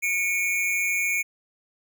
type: tone pair together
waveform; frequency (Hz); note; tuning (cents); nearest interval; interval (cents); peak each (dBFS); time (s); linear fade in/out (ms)
square; 2217 / 2404; C#7 / D7; 0 / +40; minor second; 140; -26; 0.02-1.23; 20
effects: none